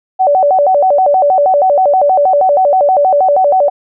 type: tone with vibrato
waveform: sine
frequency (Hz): 659.3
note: E5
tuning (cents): 0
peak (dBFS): -6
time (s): 0.19-3.7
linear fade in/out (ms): 20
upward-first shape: square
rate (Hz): 6.3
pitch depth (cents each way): 230
effects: none